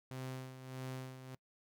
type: tone with tremolo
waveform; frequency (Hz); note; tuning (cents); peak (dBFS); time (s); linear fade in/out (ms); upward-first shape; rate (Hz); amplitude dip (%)
sawtooth; 130; C3; -11; -37; 0.11-1.35; 0; sine; 1.6; 65
effects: noise-tail reverb RT60 0.1 s tail -24 dB re dry